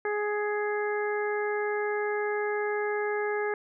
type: harmonic tone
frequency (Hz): 417.2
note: G#4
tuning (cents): +8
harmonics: 1 / 2 / 3 / 4 / 5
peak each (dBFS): -28 / -35 / -39 / -35 / -39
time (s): 0.05-3.54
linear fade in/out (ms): 2
effects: none